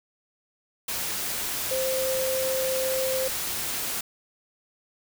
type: tone in noise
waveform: sine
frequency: 523.3 Hz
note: C5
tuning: in tune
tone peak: -25 dBFS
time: 1.71-3.28 s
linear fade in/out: 5 ms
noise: white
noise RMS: -30 dBFS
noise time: 0.88-4.01 s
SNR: +2 dB
effects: none